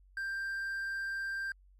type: tone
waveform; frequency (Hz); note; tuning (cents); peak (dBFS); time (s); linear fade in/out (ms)
triangle; 1581; G6; +14; -32; 0.17-1.52; 2
effects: added 47 Hz sine -58 dBFS peak until 1.79 s + MP3 64 kbps

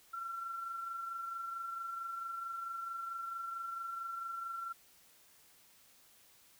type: tone with amplitude modulation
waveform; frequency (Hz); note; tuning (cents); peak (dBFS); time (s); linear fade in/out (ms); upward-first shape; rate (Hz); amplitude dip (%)
sine; 1358; F6; -49; -37; 0.13-4.73; 10; sine; 24.5; 40
effects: white hiss -64 dBFS RMS until 6.59 s

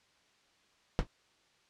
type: noise with exponential decay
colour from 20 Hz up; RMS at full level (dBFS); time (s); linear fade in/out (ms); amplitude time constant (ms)
brown; -23; 0.99-1.07; 0; 17
effects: white hiss -68 dBFS RMS until 1.69 s + low-pass 5000 Hz 12 dB/octave

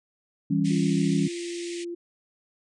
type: chord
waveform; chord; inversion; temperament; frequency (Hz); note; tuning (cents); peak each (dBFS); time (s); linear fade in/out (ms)
sine; C# diminished; first; equal with one note detuned; 162.64 / 196 / 277.2; E3 / G3 / C#4; -23 / 0 / 0; -25; 0.5-1.28; 10
type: band-pass noise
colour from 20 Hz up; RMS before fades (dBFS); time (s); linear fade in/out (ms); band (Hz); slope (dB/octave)
pink; -41; 0.64-1.85; 20; 1900 to 9400; 96
type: tone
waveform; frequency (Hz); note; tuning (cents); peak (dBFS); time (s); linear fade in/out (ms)
sine; 344.9; F4; -22; -31; 0.7-1.95; 10
effects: none

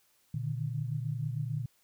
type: tone cluster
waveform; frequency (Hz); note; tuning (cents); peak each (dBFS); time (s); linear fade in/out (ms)
sine; 119 / 148.1 / 154.7; A#2 / D3 / D#3; +36 / +15 / -10; -34 / -35 / -40; 0.34-1.66; 5
effects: white hiss -69 dBFS RMS until 1.83 s

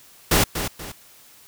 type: noise with echo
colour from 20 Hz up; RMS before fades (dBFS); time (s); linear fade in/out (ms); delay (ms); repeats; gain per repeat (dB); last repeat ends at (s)
pink; -17; 0.31-0.44; 5; 240; 2; -9; 0.92
effects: white hiss -50 dBFS RMS until 1.47 s

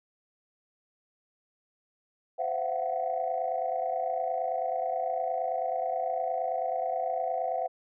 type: tone cluster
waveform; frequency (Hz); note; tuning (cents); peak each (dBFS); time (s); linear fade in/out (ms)
sine; 517 / 674 / 724 / 753; C5 / E5 / F#5 / F#5; -21 / +38 / -38 / +30; -34 / -31 / -36 / -32; 2.38-7.68; 20
effects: tanh soft clip ceiling -18 dBFS

